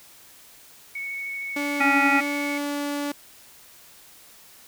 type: tone with vibrato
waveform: sine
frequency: 2217 Hz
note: C#7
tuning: in tune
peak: -29 dBFS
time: 0.95-2.58 s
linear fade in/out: 5 ms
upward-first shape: square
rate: 13 Hz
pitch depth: 8 cents each way
type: tone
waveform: sawtooth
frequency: 288.1 Hz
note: D4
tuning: 33 cents flat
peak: -22 dBFS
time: 1.56-3.12 s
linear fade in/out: 5 ms
type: harmonic tone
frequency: 277.2 Hz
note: C#4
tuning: in tune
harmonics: 1 / 3 / 5 / 7 / 9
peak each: -24 / -24 / -24 / -24 / -24 dBFS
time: 1.8-2.21 s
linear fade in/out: 10 ms
effects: white hiss -50 dBFS RMS until 4.67 s